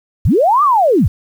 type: linear two-way sweep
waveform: sine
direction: up then down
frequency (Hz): 50.1 to 1224 to 50.1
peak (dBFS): -8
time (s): 0.25-1.08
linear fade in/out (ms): 5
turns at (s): 0.63
effects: 7-bit